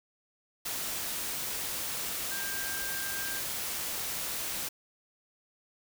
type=tone in noise; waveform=sine; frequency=1589 Hz; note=G6; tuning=23 cents sharp; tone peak=-38 dBFS; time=2.31-3.4 s; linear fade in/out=10 ms; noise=white; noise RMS=-35 dBFS; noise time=0.65-4.69 s; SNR=-6 dB; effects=none